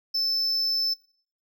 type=tone; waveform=triangle; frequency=5274 Hz; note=E8; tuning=in tune; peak=-22 dBFS; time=0.14-0.94 s; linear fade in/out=10 ms; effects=noise-tail reverb RT60 0.5 s tail -20 dB re dry